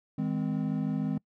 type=tone cluster; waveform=triangle; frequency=158.6 / 204.8 / 258.5 Hz; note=D#3 / G#3 / C4; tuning=+33 / -24 / -21 cents; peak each=-30 dBFS; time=0.18-1.18 s; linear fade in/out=5 ms; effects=noise-tail reverb RT60 0.1 s tail -25 dB re dry